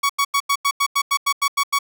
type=tone bursts; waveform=sawtooth; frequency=1123 Hz; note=C#6; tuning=22 cents sharp; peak=-12 dBFS; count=12; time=0.03-1.789 s; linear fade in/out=10 ms; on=65 ms; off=89 ms; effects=none